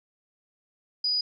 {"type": "tone", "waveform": "sine", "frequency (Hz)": 4931, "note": "D#8", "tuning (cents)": -16, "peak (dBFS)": -23, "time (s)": [1.04, 1.21], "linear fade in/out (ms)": 5, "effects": []}